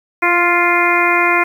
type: harmonic tone with a mistuned harmonic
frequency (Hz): 349.2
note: F4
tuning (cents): 0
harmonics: 1 / 2 / 3 / 4 / 5 / 6 / 7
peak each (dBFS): -19 / -20 / -17 / -19 / -22 / -16 / -19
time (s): 0.22-1.44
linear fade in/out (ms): 10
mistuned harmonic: 1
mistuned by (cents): -17
effects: 7-bit